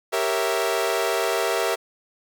sawtooth chord, G diminished seventh, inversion none, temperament equal, 392 / 466.2 / 554.4 / 659.3 Hz, G4 / Bb4 / Db5 / Fb5, 0 / 0 / 0 / 0 cents, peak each -23 / -22 / -26 / -22 dBFS, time 0.12-1.76 s, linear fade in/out 20 ms, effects none

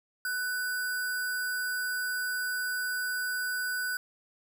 sine tone with sample-and-hold, 1492 Hz, F#6, 14 cents sharp, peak -29 dBFS, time 0.25-3.97 s, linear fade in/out 2 ms, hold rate 6300 Hz, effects none

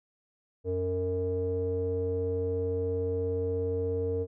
square tone with low-pass filter, 91.7 Hz, F#2, 15 cents flat, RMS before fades -30 dBFS, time 0.64-4.27 s, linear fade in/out 50 ms, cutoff 470 Hz, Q 8.8, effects none

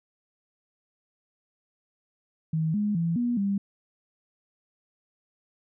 sine tone with pitch steps, 159.2 / 208.1 / 167.3 / 241 / 198.8 Hz, D#3 / G#3 / E3 / B3 / G3, +40 / +4 / +26 / -42 / +25 cents, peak -23 dBFS, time 2.53-3.58 s, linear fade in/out 5 ms, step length 210 ms, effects none

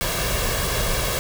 pink noise with comb filter, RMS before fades -23 dBFS, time 0.01-1.19 s, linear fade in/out 0 ms, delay 1.8 ms, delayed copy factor +0.6, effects none

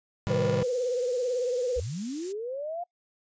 square chord, A half-diminished seventh, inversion none, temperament just, 110 / 132 / 158.4 / 198 Hz, A2 / C3 / Eb3 / G3, 0 / +16 / +31 / +18 cents, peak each -33 dBFS, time 0.27-0.63 s, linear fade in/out 0 ms
sine tone with vibrato, 495.6 Hz, B4, 6 cents sharp, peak -25 dBFS, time 0.3-1.8 s, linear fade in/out 5 ms, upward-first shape triangle, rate 18 Hz, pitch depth 82 cents each way
violet noise, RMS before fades -35 dBFS, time 0.62-2.33 s, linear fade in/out 20 ms
sine linear sweep, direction up, 51.7 to 716 Hz, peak -31 dBFS, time 1.76-2.84 s, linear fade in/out 10 ms
effects noise-tail reverb RT60 0.1 s tail -24 dB re dry + resampled to 16000 Hz

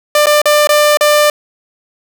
sawtooth tone with dropouts, 595 Hz, D5, 22 cents sharp, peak -3 dBFS, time 0.15-1.3 s, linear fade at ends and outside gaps 2 ms, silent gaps 0.259-0.268 / 0.417-0.456 / 0.672-0.691 / 0.972-1.009 s, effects none

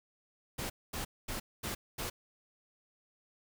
pink noise bursts, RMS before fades -38 dBFS, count 5, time 0.58-2.1 s, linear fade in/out 10 ms, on 120 ms, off 230 ms, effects none

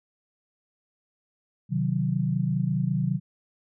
sine chord, C diminished, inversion none, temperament equal with one note detuned, 130.36 / 155.56 / 185 Hz, C3 / Eb3 / Gb3, -6 / 0 / 0 cents, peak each -27 dBFS, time 1.69-3.2 s, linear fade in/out 50 ms, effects none

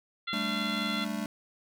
harmonic tone, 686 Hz, F5, 31 cents flat, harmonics 2 / 3 / 4 / 5 / 6, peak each -36 / -37 / -42 / -36 / -41 dBFS, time 0.27-1.05 s, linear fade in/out 10 ms
square chord, G suspended second, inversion none, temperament just, 196 / 220.5 / 294 Hz, G3 / A3 / D4, 0 / +4 / +2 cents, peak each -37 / -35 / -39 dBFS, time 0.33-1.26 s, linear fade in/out 2 ms
effects none

